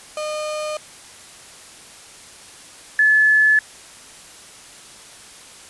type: tone pair in turn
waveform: 35% pulse / sine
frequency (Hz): 610 / 1725.3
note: D#5 / A6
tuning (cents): -34 / -34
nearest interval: octave + tritone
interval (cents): 1800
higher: second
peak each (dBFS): -22 / -11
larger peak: second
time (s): 0.17-0.77 / 2.99-3.59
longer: neither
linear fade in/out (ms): 2
effects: white hiss -42 dBFS RMS until 5.69 s + resampled to 24000 Hz